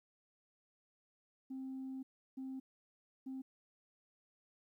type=tone bursts at uneven times; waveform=sine; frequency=263.9 Hz; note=C4; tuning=15 cents sharp; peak=-40 dBFS; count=3; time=1.5-2.03 / 2.37-2.6 / 3.26-3.42 s; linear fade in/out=10 ms; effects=tanh soft clip ceiling -39 dBFS + 13-bit